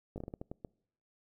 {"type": "slowing click train", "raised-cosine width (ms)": 2, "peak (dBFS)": -28, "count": 9, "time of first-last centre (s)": [0.16, 0.648], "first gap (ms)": 19, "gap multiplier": 1.32, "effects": ["noise-tail reverb RT60 0.7 s tail -26 dB re dry"]}